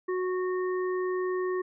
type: harmonic tone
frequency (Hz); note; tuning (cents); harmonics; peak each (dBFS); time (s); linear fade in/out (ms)
367.6; F#4; -11; 1 / 3 / 5; -27 / -37 / -41; 0.08-1.62; 10
effects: none